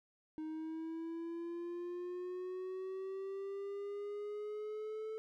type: linear sweep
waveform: triangle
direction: up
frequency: 311.1 to 439.4 Hz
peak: -38 dBFS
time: 0.38-5.18 s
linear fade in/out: 0 ms
effects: none